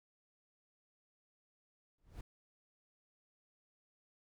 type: noise with exponential growth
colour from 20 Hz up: brown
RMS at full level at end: -42 dBFS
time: 1.98-2.21 s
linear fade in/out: 5 ms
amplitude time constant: 48 ms
effects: none